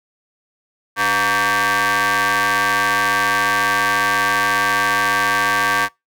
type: ring-modulated tone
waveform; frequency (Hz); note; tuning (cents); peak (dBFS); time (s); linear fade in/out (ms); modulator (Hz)
sawtooth; 216.5; A3; -28; -8; 0.96-5.89; 50; 1360
effects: noise-tail reverb RT60 0.2 s tail -24 dB re dry + high-pass 80 Hz 12 dB/octave